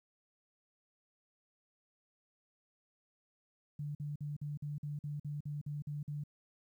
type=tone bursts; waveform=sine; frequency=146.83 Hz; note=D3; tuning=in tune; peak=-37 dBFS; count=12; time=3.79-6.238 s; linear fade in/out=5 ms; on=160 ms; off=48 ms; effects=12-bit